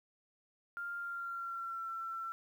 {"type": "tone with pitch glide", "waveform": "sine", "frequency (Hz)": [1398, 1345.7], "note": ["F6", "E6"], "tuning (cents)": [1, 35], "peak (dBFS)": -38, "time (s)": [0.77, 2.32], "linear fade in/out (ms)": 0, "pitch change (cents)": -66, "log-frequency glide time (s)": [0.98, 1.88], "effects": ["11-bit"]}